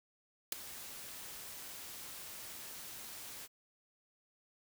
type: noise with ADSR envelope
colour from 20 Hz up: white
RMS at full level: -32 dBFS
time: 0.52-3.48 s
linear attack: 4 ms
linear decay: 8 ms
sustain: -16 dB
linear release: 40 ms
effects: none